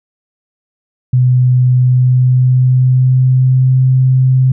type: tone with pitch glide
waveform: sine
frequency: 126.1 to 129.8 Hz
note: B2 to C3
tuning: +36 to -13 cents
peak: -6 dBFS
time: 1.13-4.52 s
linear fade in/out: 5 ms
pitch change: +51 cents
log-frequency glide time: 1.76-3.82 s
effects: none